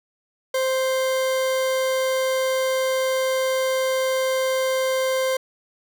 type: tone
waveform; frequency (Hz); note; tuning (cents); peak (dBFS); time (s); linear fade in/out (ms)
40% pulse; 523; C5; -1; -19; 0.54-5.37; 5
effects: none